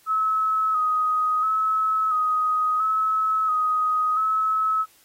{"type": "tone with vibrato", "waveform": "sine", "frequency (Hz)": 1273, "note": "D#6", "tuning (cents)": 39, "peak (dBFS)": -19, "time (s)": [0.06, 4.86], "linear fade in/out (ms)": 50, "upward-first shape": "square", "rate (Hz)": 0.73, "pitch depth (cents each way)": 27, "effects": ["white hiss -57 dBFS RMS until 5.04 s", "AAC 48 kbps"]}